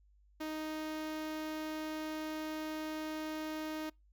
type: tone with notch filter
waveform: sawtooth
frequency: 311.1 Hz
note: D#4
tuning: in tune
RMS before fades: -40 dBFS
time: 0.4-3.9 s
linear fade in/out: 10 ms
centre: 8600 Hz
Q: 1.5
effects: noise-tail reverb RT60 0.2 s tail -26 dB re dry + added 50 Hz sine -63 dBFS peak until 4.12 s